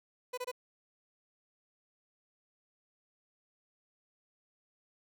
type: tone bursts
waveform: 30% pulse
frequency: 499.3 Hz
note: B4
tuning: 19 cents sharp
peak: -33 dBFS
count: 3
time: 0.33-0.516 s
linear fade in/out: 10 ms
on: 46 ms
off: 24 ms
effects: none